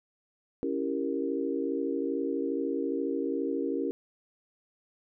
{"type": "chord", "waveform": "sine", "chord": "C# diminished seventh", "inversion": "none", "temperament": "equal", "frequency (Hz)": [277.2, 329.6, 392, 466.2], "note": ["C#4", "E4", "G4", "Bb4"], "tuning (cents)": [0, 0, 0, 0], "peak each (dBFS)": [-32, -34, -34, -34], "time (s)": [0.63, 3.91], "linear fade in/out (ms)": 0, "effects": []}